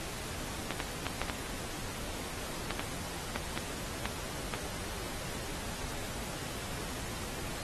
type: clicks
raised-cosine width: 0.3 ms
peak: -16 dBFS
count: 11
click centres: 0.707 / 0.802 / 1.067 / 1.216 / 1.298 / 2.707 / 2.795 / 3.36 / 3.576 / 4.056 / 4.538 s
effects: pink hiss -41 dBFS RMS until 7.63 s + AAC 32 kbps